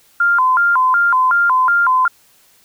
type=tone with vibrato; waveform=sine; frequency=1196 Hz; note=D6; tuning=31 cents sharp; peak=-10 dBFS; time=0.2-2.08 s; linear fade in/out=5 ms; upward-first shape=square; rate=2.7 Hz; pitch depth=270 cents each way; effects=white hiss -52 dBFS RMS until 2.64 s